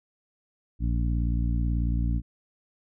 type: harmonic tone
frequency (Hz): 58.27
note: A#1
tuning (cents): 0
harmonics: 1 / 2 / 3 / 4 / 5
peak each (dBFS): -24 / -30 / -34 / -36 / -38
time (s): 0.79-2.22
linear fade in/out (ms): 50
effects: none